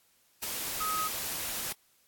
sine tone in noise, 1265 Hz, D#6, 28 cents sharp, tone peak -30 dBFS, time 0.8-1.08 s, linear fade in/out 10 ms, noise white, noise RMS -35 dBFS, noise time 0.42-1.73 s, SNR +2 dB, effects white hiss -67 dBFS RMS until 2.07 s + AAC 64 kbps

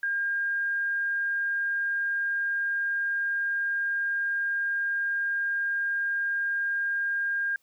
sine tone, 1610 Hz, G6, 46 cents sharp, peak -25 dBFS, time 0.03-7.56 s, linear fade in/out 2 ms, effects white hiss -69 dBFS RMS until 7.62 s

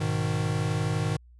square chord, G# minor, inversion none, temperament equal, 103.83 / 123.47 / 155.56 Hz, G#2 / B2 / D#3, 0 / 0 / 0 cents, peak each -30 / -32 / -29 dBFS, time 0-1.17 s, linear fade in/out 10 ms, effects added 60 Hz sine -50 dBFS peak until 1.39 s + resampled to 24000 Hz

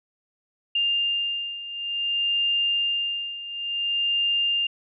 sine beating tone pair, 2802 / 2802.56 Hz, F7 / F7, +5 / +5 cents, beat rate 0.56 Hz, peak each -28 / -24 dBFS, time 0.75-4.67 s, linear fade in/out 5 ms, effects none

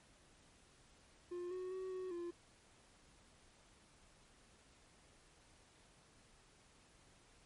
triangle tone with pitch steps, 353.6 / 368.4 / 375.2 / 371.2 / 346.1 Hz, F4 / F#4 / F#4 / F#4 / F4, +22 / -7 / +24 / +6 / -16 cents, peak -40 dBFS, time 1.31-2.31 s, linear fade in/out 10 ms, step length 200 ms, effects pink hiss -67 dBFS RMS until 7.45 s + MP3 48 kbps

